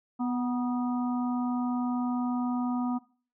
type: harmonic tone with a mistuned harmonic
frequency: 247.1 Hz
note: B3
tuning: 1 cent sharp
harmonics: 1 / 3 / 4 / 5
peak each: -27 / -37 / -39 / -41 dBFS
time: 0.19-2.99 s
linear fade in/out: 20 ms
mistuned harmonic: 4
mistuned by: -43 cents
effects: noise-tail reverb RT60 0.4 s tail -19 dB re dry